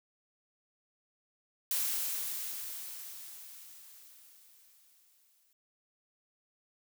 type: noise with exponential decay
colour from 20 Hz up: blue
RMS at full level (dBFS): -31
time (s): 1.71-5.53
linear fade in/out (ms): 2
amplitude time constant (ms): 830
effects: none